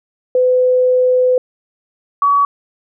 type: tone pair in turn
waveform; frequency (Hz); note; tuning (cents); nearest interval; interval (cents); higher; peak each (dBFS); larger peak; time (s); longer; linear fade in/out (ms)
sine; 505 / 1133.7; B4 / C#6; +39 / +39; octave + major second; 1400; second; -9; neither; 0.35-1.38 / 2.22-2.45; first; 2
effects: none